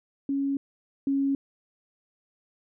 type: tone pair in turn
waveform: sine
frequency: 276.9 / 275.5 Hz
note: C#4 / C#4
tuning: -2 / -11 cents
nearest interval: unison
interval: 9 cents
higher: first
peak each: -24 / -22 dBFS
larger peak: second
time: 0.29-0.57 / 1.07-1.35 s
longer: neither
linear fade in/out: 2 ms
effects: none